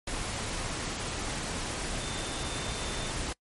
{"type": "tone in noise", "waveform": "sine", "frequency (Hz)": 3580, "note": "A7", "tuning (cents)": 29, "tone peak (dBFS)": -43, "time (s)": [2, 3.11], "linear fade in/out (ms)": 5, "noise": "pink", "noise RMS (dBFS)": -34, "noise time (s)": [0.07, 3.33], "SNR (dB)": -12, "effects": ["noise-tail reverb RT60 0.1 s tail -24 dB re dry", "MP3 48 kbps"]}